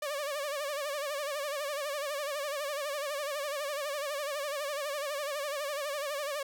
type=tone with vibrato; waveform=sawtooth; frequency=577 Hz; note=D5; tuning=31 cents flat; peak=-29 dBFS; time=0.02-6.43 s; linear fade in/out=5 ms; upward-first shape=sine; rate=12 Hz; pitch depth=95 cents each way; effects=none